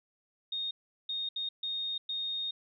sine tone bursts at uneven times, 3700 Hz, A#7, 14 cents flat, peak -32 dBFS, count 5, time 0.52-0.71 / 1.09-1.29 / 1.36-1.49 / 1.63-1.98 / 2.09-2.51 s, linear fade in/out 5 ms, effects none

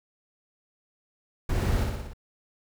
brown noise with echo, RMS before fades -26 dBFS, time 1.49-1.84 s, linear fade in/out 5 ms, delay 59 ms, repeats 5, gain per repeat -3 dB, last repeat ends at 2.135 s, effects none

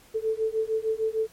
sine beating tone pair, 437.8 / 444.4 Hz, A4 / A4, -9 / +17 cents, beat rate 6.6 Hz, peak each -27 dBFS, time 0.14-1.28 s, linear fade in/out 20 ms, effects pink hiss -55 dBFS RMS until 1.32 s + MP3 64 kbps

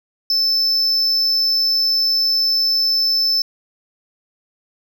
triangle tone, 5274 Hz, E8, in tune, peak -13 dBFS, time 0.3-3.42 s, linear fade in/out 2 ms, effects none

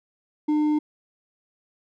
sine tone with hard clipping, 301.7 Hz, D4, 47 cents sharp, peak -20 dBFS, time 0.48-0.79 s, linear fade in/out 10 ms, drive 4 dB, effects none

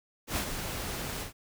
pink noise with ADSR envelope, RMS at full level -29 dBFS, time 0.27-1.33 s, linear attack 100 ms, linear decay 76 ms, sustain -7 dB, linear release 120 ms, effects none

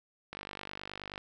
click train, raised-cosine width 0.3 ms, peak -24 dBFS, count 43, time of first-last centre 0.33-1.178 s, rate 49.5 Hz, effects none

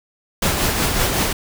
pink noise with tremolo, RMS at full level -17 dBFS, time 0.42-1.33 s, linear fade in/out 5 ms, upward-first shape triangle, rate 5.4 Hz, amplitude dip 45%, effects none

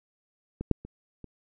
clicks, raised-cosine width 3 ms, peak -20 / -8 / -28 / -29 dBFS, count 4, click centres 0.61 / 0.713 / 0.85 / 1.243 s, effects none

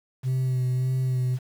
sine tone with vibrato, 128.4 Hz, C3, 32 cents flat, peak -19 dBFS, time 0.23-1.39 s, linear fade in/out 50 ms, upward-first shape sine, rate 1.7 Hz, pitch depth 25 cents each way, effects tanh soft clip ceiling -21 dBFS + 8-bit

